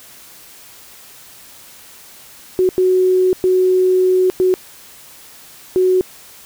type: tone bursts at uneven times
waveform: sine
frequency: 370 Hz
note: F#4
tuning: in tune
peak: -10 dBFS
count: 5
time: 2.59-2.69 / 2.78-3.33 / 3.44-4.3 / 4.4-4.54 / 5.76-6.01 s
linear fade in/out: 0 ms
effects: white hiss -41 dBFS RMS until 6.45 s